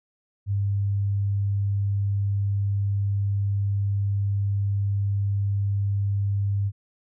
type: tone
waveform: sine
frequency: 100 Hz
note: G2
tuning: 35 cents sharp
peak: -21 dBFS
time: 0.46-6.72 s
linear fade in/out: 50 ms
effects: none